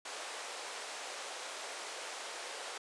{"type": "band-pass noise", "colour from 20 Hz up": "pink", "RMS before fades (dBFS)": -44, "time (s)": [0.05, 2.78], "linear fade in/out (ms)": 5, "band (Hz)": [470, 9300], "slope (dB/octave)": 24, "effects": ["resampled to 24000 Hz"]}